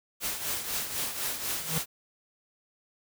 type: noise with tremolo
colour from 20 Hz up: white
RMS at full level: -30 dBFS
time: 0.2-1.86 s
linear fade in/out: 50 ms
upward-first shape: triangle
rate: 4 Hz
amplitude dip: 65%
type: tone with exponential growth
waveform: square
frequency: 160.1 Hz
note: D#3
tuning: 50 cents sharp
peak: -27 dBFS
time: 1.59-1.78 s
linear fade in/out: 0 ms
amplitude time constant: 41 ms
effects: none